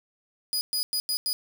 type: tone bursts at uneven times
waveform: sawtooth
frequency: 4949 Hz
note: D#8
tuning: 10 cents flat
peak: -22 dBFS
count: 5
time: 0.53-0.61 / 0.73-0.83 / 0.93-1 / 1.09-1.17 / 1.26-1.33 s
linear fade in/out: 0 ms
effects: 8-bit